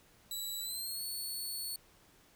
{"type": "tone with pitch glide", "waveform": "15% pulse", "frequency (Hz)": [3935, 4417], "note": ["B7", "C#8"], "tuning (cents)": [-7, -7], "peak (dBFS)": -31, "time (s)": [0.31, 1.76], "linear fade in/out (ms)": 2, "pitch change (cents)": 200, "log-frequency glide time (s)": [0.6, 1.04], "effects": ["pink hiss -64 dBFS RMS until 2.35 s"]}